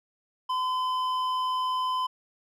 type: tone with hard clipping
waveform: sine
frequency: 1019 Hz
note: C6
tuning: 46 cents flat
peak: -27 dBFS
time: 0.49-2.07 s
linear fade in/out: 10 ms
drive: 8 dB
effects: none